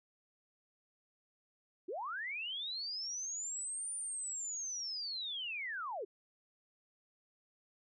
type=linear two-way sweep; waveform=sine; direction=up then down; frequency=310 to 9330 to 351.6 Hz; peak=-38 dBFS; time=1.88-6.05 s; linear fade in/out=10 ms; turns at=3.94 s; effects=none